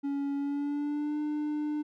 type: tone with pitch glide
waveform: triangle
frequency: 281 to 299.4 Hz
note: C#4 to D4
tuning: +24 to +33 cents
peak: -27 dBFS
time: 0.03-1.83 s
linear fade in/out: 20 ms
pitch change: +109 cents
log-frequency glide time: 0.36-1.18 s
effects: none